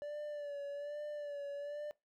triangle tone with vibrato, 581 Hz, D5, 19 cents flat, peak -38 dBFS, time 0.02-1.91 s, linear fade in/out 0 ms, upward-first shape sine, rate 1.2 Hz, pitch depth 42 cents each way, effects noise-tail reverb RT60 0.2 s tail -21 dB re dry

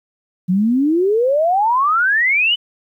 sine exponential sweep, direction up, 174.61 to 3043 Hz, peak -12 dBFS, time 0.48-2.56 s, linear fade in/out 20 ms, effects 9-bit

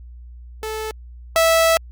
sawtooth tone pair in turn, 436.1 / 655.3 Hz, A4 / E5, -15 / -10 cents, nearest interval perfect fifth, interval 705 cents, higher second, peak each -21 / -9 dBFS, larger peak second, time 0.63-0.91 / 1.36-1.77 s, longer second, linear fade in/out 0 ms, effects added 60 Hz sine -36 dBFS peak until 1.91 s + Opus 48 kbps

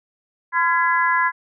sine tone cluster, 1018 / 1382 / 1673 / 2011 Hz, C6 / F6 / G#6 / B6, -48 / -19 / +12 / +31 cents, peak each -18 / -26 / -20 / -26 dBFS, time 0.52-1.32 s, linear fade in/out 50 ms, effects none

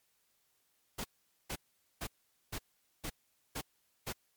pink noise bursts, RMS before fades -39 dBFS, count 7, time 0.98-4.128 s, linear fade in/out 10 ms, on 64 ms, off 450 ms, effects white hiss -75 dBFS RMS until 4.36 s + MP3 96 kbps

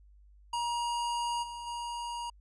square tone with level steps, 949 Hz, A#5, 31 cents sharp, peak -31 / -40 / -36 dBFS, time 0.53-2.3 s, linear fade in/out 5 ms, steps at 1.42 / 1.66 s, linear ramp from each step 20 ms, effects added 50 Hz sine -55 dBFS peak until 2.4 s + resampled to 24000 Hz

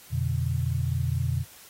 sine tone cluster, 86.9 / 122.1 / 146.4 Hz, F2 / B2 / D3, -8 / -19 / -5 cents, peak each -28 / -27 / -30 dBFS, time 0.1-1.45 s, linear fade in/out 50 ms, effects white hiss -50 dBFS RMS until 1.69 s + AAC 48 kbps

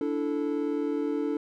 triangle chord, D suspended second, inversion none, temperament equal with one note detuned, 290.3 / 329.6 / 440 Hz, D4 / E4 / A4, -20 / 0 / 0 cents, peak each -27 / -31 / -29 dBFS, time 0.01-1.37 s, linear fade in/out 2 ms, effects none

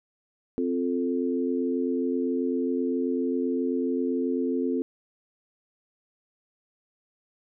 sine chord, F major, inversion second, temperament equal, 261.6 / 349.2 / 440 Hz, C4 / F4 / A4, 0 / 0 / 0 cents, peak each -26 / -30 / -30 dBFS, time 0.58-4.82 s, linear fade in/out 0 ms, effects none

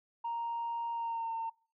sine tone with pitch glide, 932.3 to 908.9 Hz, A#5 to A#5, 0 to -44 cents, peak -32 dBFS, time 0.24-1.5 s, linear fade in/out 10 ms, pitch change -44 cents, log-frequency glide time 0.92-1.33 s, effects noise-tail reverb RT60 0.4 s tail -25 dB re dry + tanh soft clip ceiling -30 dBFS

